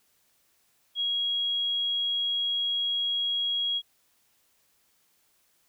sine tone, 3300 Hz, G#7, 12 cents flat, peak -25 dBFS, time 0.95-3.82 s, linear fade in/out 50 ms, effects white hiss -68 dBFS RMS until 5.68 s

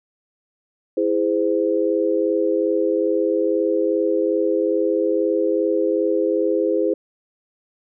sine chord, E augmented, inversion none, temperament just, 329.6 / 412 / 515 Hz, E4 / G#4 / B#4, 0 / -14 / -28 cents, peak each -21 dBFS, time 0.97-6.94 s, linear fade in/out 5 ms, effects none

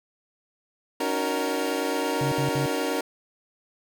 25% pulse chord, D# minor seventh, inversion third, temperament equal with one note detuned, 281.9 / 311.1 / 370 / 466.2 Hz, C#4 / D#4 / F#4 / A#4, +29 / 0 / 0 / 0 cents, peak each -26 / -28 / -28 / -25 dBFS, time 1-3.01 s, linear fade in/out 5 ms
sine tone bursts, 138.59 Hz, C#3, in tune, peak -25 dBFS, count 3, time 2.21-2.662 s, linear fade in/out 2 ms, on 110 ms, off 61 ms
effects none

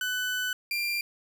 30% pulse tone pair in turn, 1500 / 2381 Hz, F#6 / D7, +23 / +23 cents, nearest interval minor sixth, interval 800 cents, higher second, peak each -25 dBFS, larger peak neither, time 0.01-0.53 / 0.71-1.01 s, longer first, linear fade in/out 2 ms, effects none

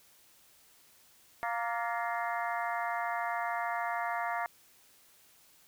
harmonic tone with a mistuned harmonic, 233.1 Hz, A#3, in tune, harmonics 3 / 4 / 5 / 6 / 7 / 8 / 9, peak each -35 / -37 / -39 / -41 / -42 / -43 / -44 dBFS, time 1.43-4.46 s, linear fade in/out 0 ms, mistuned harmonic 7, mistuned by +81 cents, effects white hiss -62 dBFS RMS until 5.67 s

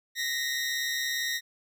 20% pulse tone pair together, 1864.7 / 2002 Hz, A#6 / B6, 0 / +23 cents, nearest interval minor second, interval 123 cents, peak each -24 / -30 dBFS, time 0.15-1.41 s, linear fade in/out 50 ms, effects none

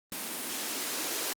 violet noise with band-pass filter sweep, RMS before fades -35 dBFS, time 0.12-1.33 s, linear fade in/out 2 ms, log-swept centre 220 to 340 Hz, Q 2.6, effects Opus 32 kbps

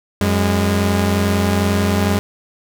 sawtooth tone pair together, 91.1 / 204.5 Hz, F#2 / G#3, -26 / -26 cents, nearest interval octave + major second, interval 1400 cents, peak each -13 dBFS, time 0.21-2.19 s, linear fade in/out 0 ms, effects none

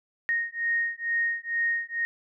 sine beating tone pair, 1859 / 1861.2 Hz, A#6 / A#6, -5 / -3 cents, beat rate 2.2 Hz, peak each -28 dBFS, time 0.29-2.05 s, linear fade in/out 0 ms, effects none

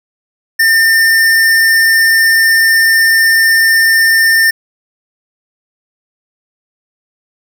square tone, 1804 Hz, A6, 43 cents sharp, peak -7 dBFS, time 0.59-4.51 s, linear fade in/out 10 ms, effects none

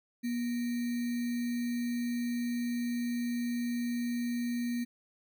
sine tone with sample-and-hold, 240.2 Hz, B3, 48 cents flat, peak -30 dBFS, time 0.23-4.85 s, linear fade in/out 20 ms, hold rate 2100 Hz, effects none

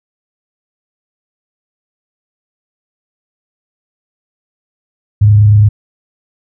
sine tone with frequency modulation, 104.5 Hz, G#2, 11 cents sharp, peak -3 dBFS, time 5.21-5.69 s, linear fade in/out 10 ms, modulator 28.7 Hz, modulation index 0.22, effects none

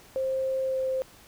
sine tone with pitch glide, 528 to 523.4 Hz, C5 to C5, +16 to 0 cents, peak -25 dBFS, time 0.16-1.02 s, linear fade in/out 0 ms, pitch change -16 cents, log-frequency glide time 0.61-0.88 s, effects pink hiss -53 dBFS RMS until 1.27 s

